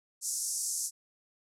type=band-pass noise; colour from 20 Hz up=pink; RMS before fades=-34 dBFS; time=0.21-0.91 s; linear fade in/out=50 ms; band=5600 to 11000 Hz; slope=48 dB/octave; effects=none